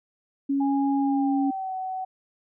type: tone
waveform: sine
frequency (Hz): 277.2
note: C#4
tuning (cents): 0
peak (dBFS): -21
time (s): 0.49-1.51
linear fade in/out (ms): 10
type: tone with pitch glide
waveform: sine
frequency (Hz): 825 to 752.2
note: G#5 to F#5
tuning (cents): -12 to +28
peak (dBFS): -28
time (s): 0.6-2.05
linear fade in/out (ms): 10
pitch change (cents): -160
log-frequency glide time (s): 0.96-1.74
effects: none